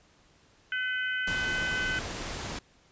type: harmonic tone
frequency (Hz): 506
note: B4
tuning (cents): +42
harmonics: 3 / 4 / 5 / 6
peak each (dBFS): -29 / -39 / -41 / -38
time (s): 0.72-1.99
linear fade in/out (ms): 2
type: noise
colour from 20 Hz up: pink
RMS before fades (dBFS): -36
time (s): 1.27-2.59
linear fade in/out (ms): 5
effects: pink hiss -62 dBFS RMS until 2.91 s + resampled to 16000 Hz